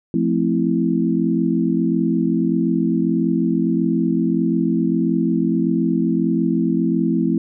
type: chord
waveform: sine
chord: F major seventh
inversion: none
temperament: equal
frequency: 174.61 / 220 / 261.6 / 329.6 Hz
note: F3 / A3 / C4 / E4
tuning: 0 / 0 / 0 / 0 cents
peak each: -21 dBFS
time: 0.14-7.38 s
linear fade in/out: 2 ms
effects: none